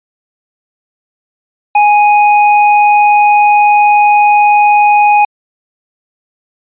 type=tone; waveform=square; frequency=830.6 Hz; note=G#5; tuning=in tune; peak=-5 dBFS; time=1.75-5.25 s; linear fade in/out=5 ms; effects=resampled to 8000 Hz